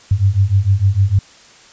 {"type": "beating tone pair", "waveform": "sine", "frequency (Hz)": [94.7, 101.3], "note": ["F#2", "G#2"], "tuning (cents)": [41, -43], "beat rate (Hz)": 6.6, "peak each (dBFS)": [-14, -13], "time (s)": [0.11, 1.19], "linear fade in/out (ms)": 5, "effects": ["white hiss -44 dBFS RMS until 1.72 s", "resampled to 16000 Hz"]}